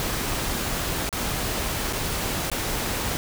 pink noise with dropouts, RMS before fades -27 dBFS, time 0-3.17 s, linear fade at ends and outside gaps 0 ms, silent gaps 1.091-1.127 / 1.926-1.932 / 2.5-2.516 s, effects none

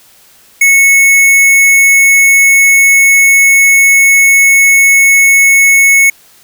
square tone, 2202 Hz, C#7, 12 cents flat, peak -4 dBFS, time 0.61-6.1 s, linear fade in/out 5 ms, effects white hiss -43 dBFS RMS until 6.43 s

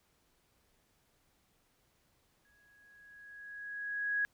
sine tone with exponential growth, 1661.2 Hz, G#6, in tune, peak -28 dBFS, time 2.45-4.25 s, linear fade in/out 0 ms, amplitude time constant 390 ms, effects pink hiss -73 dBFS RMS until 4.33 s

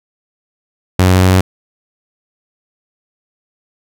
sawtooth tone with pitch steps, 92.1 / 92.69 / 93.28 Hz, F#2 / F#2 / F#2, -7 / +4 / +15 cents, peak -3 dBFS, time 0.99-1.41 s, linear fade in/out 5 ms, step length 140 ms, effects none

